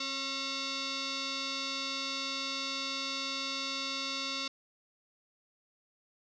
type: tone with frequency modulation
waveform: sine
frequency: 547 Hz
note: C#5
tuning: 23 cents flat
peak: -33 dBFS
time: 0-4.48 s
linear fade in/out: 5 ms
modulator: 816 Hz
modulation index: 6.1
effects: none